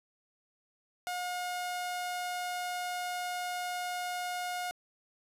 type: tone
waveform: sawtooth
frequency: 718 Hz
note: F5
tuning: 48 cents sharp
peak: -30 dBFS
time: 1.07-4.71 s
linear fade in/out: 0 ms
effects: resampled to 32000 Hz + 10-bit